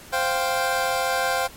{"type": "chord", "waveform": "25% pulse", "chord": "C suspended fourth", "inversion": "none", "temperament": "equal", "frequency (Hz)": [523.3, 698.5, 784], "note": ["C5", "F5", "G5"], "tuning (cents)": [0, 0, 0], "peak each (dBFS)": -22, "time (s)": [0.12, 1.48], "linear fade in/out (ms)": 20, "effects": ["pink hiss -44 dBFS RMS until 1.56 s", "MP3 64 kbps"]}